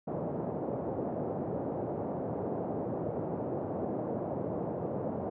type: band-pass noise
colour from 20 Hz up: white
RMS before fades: -35 dBFS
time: 0.07-5.3 s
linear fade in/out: 10 ms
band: 100 to 650 Hz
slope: 24 dB/octave
effects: none